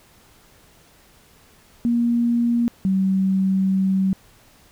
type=tone pair in turn; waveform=sine; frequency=236.6 / 191.02 Hz; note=A#3 / G3; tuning=+26 / -45 cents; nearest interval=major third; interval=371 cents; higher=first; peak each=-16 dBFS; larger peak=neither; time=1.85-2.68 / 2.85-4.13 s; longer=second; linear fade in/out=0 ms; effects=pink hiss -53 dBFS RMS until 4.71 s